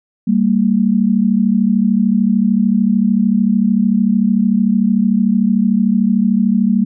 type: tone pair together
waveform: sine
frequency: 196 / 229.4 Hz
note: G3 / A#3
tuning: 0 / -28 cents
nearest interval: minor third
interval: 272 cents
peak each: -13 dBFS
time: 0.27-6.85 s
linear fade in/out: 10 ms
effects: none